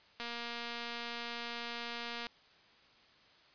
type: click train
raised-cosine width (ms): 0.2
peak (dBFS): -24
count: 489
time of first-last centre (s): 0.2-2.268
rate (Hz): 236
effects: white hiss -63 dBFS RMS until 3.54 s + resampled to 11025 Hz